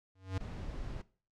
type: tone with exponential growth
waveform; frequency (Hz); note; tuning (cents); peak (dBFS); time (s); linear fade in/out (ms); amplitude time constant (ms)
square; 94.6; F#2; +39; -31; 0.15-0.38; 5; 50
type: noise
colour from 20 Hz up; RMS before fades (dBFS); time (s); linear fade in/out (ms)
brown; -41; 0.4-1.02; 10
effects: noise-tail reverb RT60 0.4 s tail -19 dB re dry + low-pass 6000 Hz 12 dB/octave